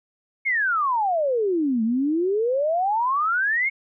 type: exponential two-way sweep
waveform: sine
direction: down then up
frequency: 2217 to 216.4 to 2217 Hz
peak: -19 dBFS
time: 0.45-3.7 s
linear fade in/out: 20 ms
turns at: 1.83 s
effects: none